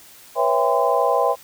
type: tone cluster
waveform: sine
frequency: 487.9 / 548 / 660 / 802 / 1026 Hz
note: B4 / C#5 / E5 / G5 / C6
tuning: -21 / -20 / +2 / +39 / -34 cents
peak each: -22 dBFS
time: 0.35-1.36 s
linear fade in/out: 50 ms
effects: white hiss -46 dBFS RMS until 1.43 s